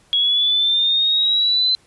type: exponential sweep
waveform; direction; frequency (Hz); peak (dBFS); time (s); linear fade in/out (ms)
sine; up; 3322 to 4063; -14; 0.13-1.75; 0
effects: pink hiss -55 dBFS RMS until 1.86 s + resampled to 24000 Hz